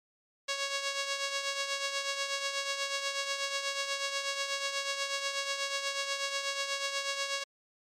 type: tone with tremolo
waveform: 5% pulse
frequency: 554.4 Hz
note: C#5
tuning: in tune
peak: -17 dBFS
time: 0.48-7.44 s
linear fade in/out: 10 ms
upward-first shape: triangle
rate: 8.2 Hz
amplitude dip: 60%
effects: low-pass 8000 Hz 12 dB/octave + MP3 96 kbps